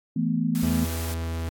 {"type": "chord", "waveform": "sine", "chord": "E suspended fourth", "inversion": "none", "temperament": "equal", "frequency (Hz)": [164.81, 220, 246.9], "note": ["E3", "A3", "B3"], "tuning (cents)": [0, 0, 0], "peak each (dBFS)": -26, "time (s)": [0.16, 0.85], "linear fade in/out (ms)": 5}
{"type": "noise", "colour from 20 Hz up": "white", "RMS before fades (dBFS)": -37, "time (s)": [0.55, 1.14], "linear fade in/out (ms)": 0}
{"type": "tone", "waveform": "45% pulse", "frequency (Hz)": 82.41, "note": "E2", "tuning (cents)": 0, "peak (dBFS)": -27, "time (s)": [0.63, 1.49], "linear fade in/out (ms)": 0}
{"effects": ["AAC 64 kbps"]}